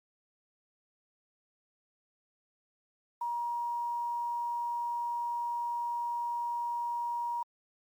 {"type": "tone with quantisation", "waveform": "sine", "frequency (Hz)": 950, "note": "A#5", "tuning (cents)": 33, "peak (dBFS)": -31, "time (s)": [3.21, 7.43], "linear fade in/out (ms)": 5, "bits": 10, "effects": ["Opus 48 kbps"]}